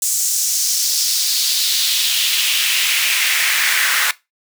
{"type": "noise with high-pass filter sweep", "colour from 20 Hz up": "pink", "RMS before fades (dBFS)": -17, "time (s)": [0.02, 4.11], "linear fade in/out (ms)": 2, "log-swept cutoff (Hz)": [7300, 1600], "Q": 2.3, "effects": ["noise-tail reverb RT60 0.2 s tail -18 dB re dry"]}